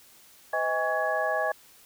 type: tone cluster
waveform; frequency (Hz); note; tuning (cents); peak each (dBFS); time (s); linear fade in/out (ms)
sine; 508 / 633 / 816 / 1123 / 1678; B4 / D#5 / G#5 / C#6 / G#6; +49 / +30 / -31 / +22 / +17; -34 / -28 / -31 / -34 / -30; 0.53-1.52; 5
effects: white hiss -55 dBFS RMS until 1.85 s